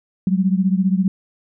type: beating tone pair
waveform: sine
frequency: 185 / 200 Hz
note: F#3 / G3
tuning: 0 / +35 cents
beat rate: 15 Hz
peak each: -16 / -19 dBFS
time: 0.27-1.08 s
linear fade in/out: 2 ms
effects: none